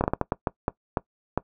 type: slowing click train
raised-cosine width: 1 ms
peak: -8 dBFS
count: 10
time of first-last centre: 0.01-1.376 s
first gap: 29 ms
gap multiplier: 1.39
effects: noise-tail reverb RT60 0.1 s tail -21 dB re dry